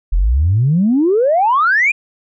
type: exponential sweep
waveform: sine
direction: up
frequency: 38.65 to 2498 Hz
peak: -9 dBFS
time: 0.12-1.92 s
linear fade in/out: 10 ms
effects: tanh soft clip ceiling -5 dBFS